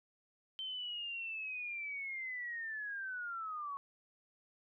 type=linear sweep; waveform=sine; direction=down; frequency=3111 to 1100 Hz; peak=-39 dBFS; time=0.59-3.77 s; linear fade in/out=0 ms; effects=none